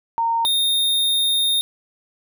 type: tone pair in turn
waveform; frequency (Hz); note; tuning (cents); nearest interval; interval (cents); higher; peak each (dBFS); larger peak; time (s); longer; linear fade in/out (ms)
sine / square; 920 / 3680; A#5 / A#7; -23 / -23; 2 octaves; 2400; second; -17; neither; 0.18-0.45 / 0.45-1.61; second; 0
effects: none